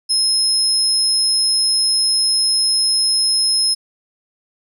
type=tone; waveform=35% pulse; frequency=5160 Hz; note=E8; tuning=38 cents flat; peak=-11 dBFS; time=0.09-3.75 s; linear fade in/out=20 ms; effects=none